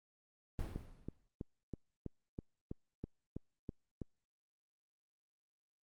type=noise with exponential decay; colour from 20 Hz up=brown; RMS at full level=-38 dBFS; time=0.59-1.28 s; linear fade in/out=1 ms; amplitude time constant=150 ms
type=click train; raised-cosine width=3 ms; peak=-29 dBFS; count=11; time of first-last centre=0.76-4.017 s; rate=3.07 Hz
effects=Opus 32 kbps